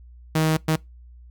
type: tone bursts at uneven times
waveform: sawtooth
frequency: 157.8 Hz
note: D#3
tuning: 25 cents sharp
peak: -14 dBFS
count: 2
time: 0.35-0.57 / 0.68-0.76 s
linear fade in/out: 5 ms
effects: noise-tail reverb RT60 0.2 s tail -24 dB re dry + added 60 Hz sine -43 dBFS peak until 1.3 s